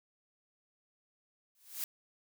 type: noise with exponential growth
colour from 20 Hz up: blue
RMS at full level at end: -34 dBFS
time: 1.55-1.84 s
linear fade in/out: 1 ms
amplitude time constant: 62 ms
effects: none